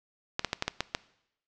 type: clicks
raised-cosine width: 0.2 ms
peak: -10 dBFS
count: 7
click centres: 0.394 / 0.447 / 0.531 / 0.624 / 0.68 / 0.806 / 0.949 s
effects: noise-tail reverb RT60 0.8 s tail -20 dB re dry + low-pass 7000 Hz 12 dB/octave